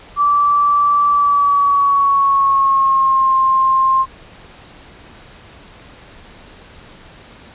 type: tone with pitch glide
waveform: sine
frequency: 1161 to 1058.5 Hz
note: D6 to C6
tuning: -20 to +20 cents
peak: -10 dBFS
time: 0.16-4.06 s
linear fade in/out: 50 ms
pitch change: -160 cents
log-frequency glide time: 1.09-3.35 s
effects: pink hiss -41 dBFS RMS until 7.54 s + resampled to 8000 Hz